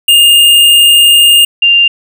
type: tone pair in turn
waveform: square / sine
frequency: 2824 / 2792 Hz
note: F7 / F7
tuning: +19 / -1 cents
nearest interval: unison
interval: 20 cents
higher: first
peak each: -3 dBFS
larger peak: neither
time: 0.08-1.45 / 1.62-1.88 s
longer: first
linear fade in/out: 5 ms
effects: none